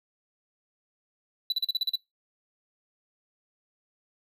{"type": "tone bursts", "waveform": "triangle", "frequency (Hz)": 3964, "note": "B7", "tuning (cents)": 6, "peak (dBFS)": -22, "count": 8, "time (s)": [1.5, 1.956], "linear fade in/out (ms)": 2, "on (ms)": 22, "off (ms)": 40, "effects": ["noise-tail reverb RT60 0.2 s tail -22 dB re dry"]}